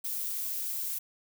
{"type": "noise", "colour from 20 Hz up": "violet", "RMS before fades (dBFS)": -34, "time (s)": [0.04, 0.99], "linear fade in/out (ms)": 10, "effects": []}